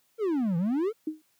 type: exponential two-way sweep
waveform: triangle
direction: down then up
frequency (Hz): 470 to 162.2 to 470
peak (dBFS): -22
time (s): 0.18-0.93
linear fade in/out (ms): 50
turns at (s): 0.57
type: tone with exponential decay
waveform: sine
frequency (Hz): 311.1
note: D#4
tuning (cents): 0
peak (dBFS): -24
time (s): 1.07-1.22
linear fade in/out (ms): 5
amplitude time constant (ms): 32
effects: white hiss -69 dBFS RMS until 1.39 s + high-pass 80 Hz 12 dB/octave